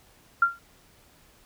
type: tone with exponential decay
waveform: sine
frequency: 1384 Hz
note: F6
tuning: 16 cents flat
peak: -13 dBFS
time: 0.42-0.59 s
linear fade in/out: 5 ms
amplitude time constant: 35 ms
effects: pink hiss -58 dBFS RMS until 1.45 s